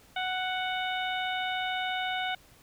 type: harmonic tone with a mistuned harmonic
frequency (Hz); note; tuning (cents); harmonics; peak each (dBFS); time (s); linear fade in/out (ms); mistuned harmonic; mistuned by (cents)
741; F#5; +2; 1 / 2 / 3 / 4 / 5; -32 / -35 / -37 / -38 / -39; 0.16-2.35; 5; 5; -16
effects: pink hiss -58 dBFS RMS until 2.62 s

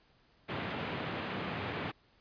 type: band-pass noise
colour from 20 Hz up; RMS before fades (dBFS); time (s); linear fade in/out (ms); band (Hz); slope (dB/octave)
pink; -38; 0.48-1.92; 20; 100 to 3200; 24
effects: pink hiss -67 dBFS RMS until 2.2 s + resampled to 11025 Hz

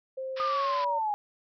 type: tone with pitch glide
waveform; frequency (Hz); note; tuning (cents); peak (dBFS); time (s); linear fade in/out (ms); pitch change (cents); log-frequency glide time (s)
sine; 526 to 573.6; C5 to D5; +9 to -41; -32; 0.17-0.99; 10; +150; 0.4-0.79
type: band-pass noise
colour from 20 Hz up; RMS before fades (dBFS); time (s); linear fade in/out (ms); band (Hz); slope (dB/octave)
pink; -41; 0.36-0.85; 10; 1000 to 5300; 96
type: linear sweep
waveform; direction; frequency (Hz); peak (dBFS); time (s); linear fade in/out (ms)
sine; down; 1233 to 816; -26; 0.4-1.14; 0
effects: none

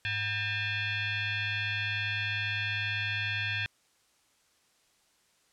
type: tone with frequency modulation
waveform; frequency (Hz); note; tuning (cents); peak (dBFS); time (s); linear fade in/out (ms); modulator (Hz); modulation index
sine; 103.83; G#2; 0; -29; 0.05-3.66; 0; 850; 3.7
effects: white hiss -68 dBFS RMS until 5.52 s + low-pass 9000 Hz 12 dB/octave

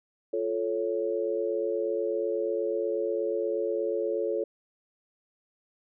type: chord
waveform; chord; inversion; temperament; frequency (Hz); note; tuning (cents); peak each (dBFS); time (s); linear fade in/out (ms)
sine; F augmented; none; equal with one note detuned; 349.2 / 437.5 / 554.4; F4 / A4 / C#5; 0 / -10 / 0; -32 / -29 / -31; 0.33-4.44; 5
effects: none

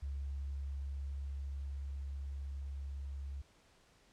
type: tone with level ramp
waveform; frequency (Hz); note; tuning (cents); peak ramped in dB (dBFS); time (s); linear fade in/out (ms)
sine; 69.3; C#2; 0; -37 to -40; 0.02-3.42; 10
effects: pink hiss -67 dBFS RMS until 4.12 s + low-pass 8000 Hz 12 dB/octave

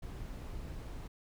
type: noise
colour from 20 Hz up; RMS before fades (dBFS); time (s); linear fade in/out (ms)
brown; -43; 0.02-1.08; 10
effects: none

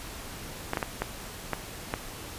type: clicks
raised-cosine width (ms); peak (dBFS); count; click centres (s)
0.5; -12; 6; 0.734 / 0.772 / 0.828 / 1.02 / 1.533 / 1.939
effects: pink hiss -41 dBFS RMS until 2.38 s + resampled to 32000 Hz

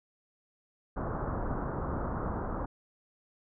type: low-pass noise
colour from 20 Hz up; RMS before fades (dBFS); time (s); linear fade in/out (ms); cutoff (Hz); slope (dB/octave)
pink; -34; 0.96-2.66; 10; 1400; 48
effects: none

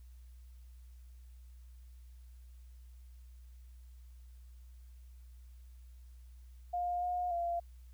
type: tone with pitch steps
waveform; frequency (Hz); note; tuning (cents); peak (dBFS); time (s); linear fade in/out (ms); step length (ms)
sine; 708 / 716 / 689; F5 / F5 / F5; +23 / +43 / -24; -32; 6.73-7.6; 10; 290
effects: added 61 Hz sine -51 dBFS peak until 7.93 s + white hiss -73 dBFS RMS until 7.93 s

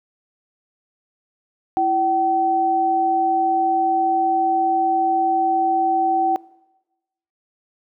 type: tone pair together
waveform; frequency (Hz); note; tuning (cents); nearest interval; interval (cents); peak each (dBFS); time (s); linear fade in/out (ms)
sine; 333.4 / 765.1; E4 / G5; +20 / -42; octave + major second; 1438; -23 / -16; 1.77-6.36; 0
effects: noise-tail reverb RT60 1.0 s tail -22 dB re dry

